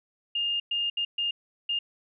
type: tone bursts at uneven times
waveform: sine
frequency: 2823 Hz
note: F7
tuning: 18 cents sharp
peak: -25 dBFS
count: 5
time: 0.35-0.6 / 0.71-0.9 / 0.97-1.05 / 1.18-1.31 / 1.69-1.79 s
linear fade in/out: 5 ms
effects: none